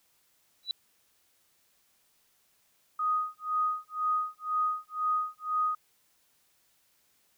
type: tone with exponential growth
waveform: sine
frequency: 3951 Hz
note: B7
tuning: in tune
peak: -24 dBFS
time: 0.63-0.71 s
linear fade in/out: 1 ms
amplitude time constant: 16 ms
type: tone with tremolo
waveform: sine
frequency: 1246 Hz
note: D#6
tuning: 2 cents sharp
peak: -24 dBFS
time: 2.99-5.75 s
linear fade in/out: 5 ms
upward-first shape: sine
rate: 2 Hz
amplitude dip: 100%
effects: white hiss -69 dBFS RMS until 7.37 s